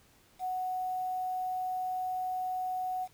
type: tone with quantisation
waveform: sine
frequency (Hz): 740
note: F#5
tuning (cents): 0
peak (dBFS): -31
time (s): 0.39-3.08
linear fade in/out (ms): 50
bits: 9
effects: pink hiss -63 dBFS RMS until 3.13 s